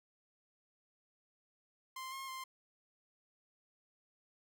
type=tone with pitch steps; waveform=sawtooth; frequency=1046 / 1072 / 1049 Hz; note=C6 / C6 / C6; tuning=-1 / +42 / +4 cents; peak=-39 dBFS; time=1.96-2.44 s; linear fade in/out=5 ms; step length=160 ms; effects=none